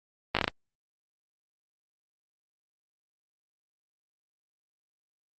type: slowing click train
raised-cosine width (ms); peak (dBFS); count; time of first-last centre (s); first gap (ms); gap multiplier
0.3; -8; 6; 0.35-0.479; 17; 1.21
effects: Opus 24 kbps